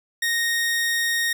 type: tone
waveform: sawtooth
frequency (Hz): 1860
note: A#6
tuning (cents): -4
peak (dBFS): -17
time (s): 0.22-1.33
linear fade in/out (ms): 5
effects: none